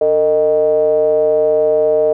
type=ring-modulated tone; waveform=triangle; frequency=82.3 Hz; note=E2; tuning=2 cents flat; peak=-5 dBFS; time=0.01-2.13 s; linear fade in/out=5 ms; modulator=536 Hz; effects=none